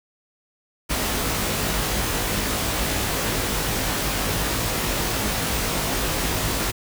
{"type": "noise with comb filter", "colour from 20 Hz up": "pink", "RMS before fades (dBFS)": -24, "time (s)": [0.89, 6.72], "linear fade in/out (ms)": 20, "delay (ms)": 19, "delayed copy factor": 0.95, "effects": []}